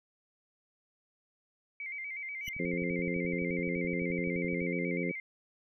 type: tone with vibrato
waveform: sine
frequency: 2188 Hz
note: C#7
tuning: 23 cents flat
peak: -37 dBFS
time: 1.8-5.2 s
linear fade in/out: 2 ms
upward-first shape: square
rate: 8.2 Hz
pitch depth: 71 cents each way
type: tone with exponential growth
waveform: 35% pulse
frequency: 2960 Hz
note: F#7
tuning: in tune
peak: -32 dBFS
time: 2.41-2.49 s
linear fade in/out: 2 ms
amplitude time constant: 16 ms
type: click train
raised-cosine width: 5 ms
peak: -35 dBFS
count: 26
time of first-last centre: 2.48-4.617 s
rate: 11.7 Hz
type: harmonic tone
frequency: 87.31 Hz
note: F2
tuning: in tune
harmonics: 2 / 3 / 4 / 5 / 6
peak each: -35 / -37 / -38 / -39 / -40 dBFS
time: 2.59-5.12 s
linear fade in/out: 10 ms
effects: none